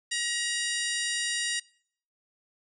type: harmonic tone with a mistuned harmonic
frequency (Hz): 950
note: A#5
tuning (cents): +33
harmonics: 2 / 3 / 4 / 5 / 6 / 7 / 8 / 9 / 10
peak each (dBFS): -33 / -35 / -36 / -37 / -38 / -38 / -39 / -40 / -40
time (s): 0.11-1.6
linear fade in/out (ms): 10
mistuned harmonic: 7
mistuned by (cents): +71
effects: noise-tail reverb RT60 0.6 s tail -24 dB re dry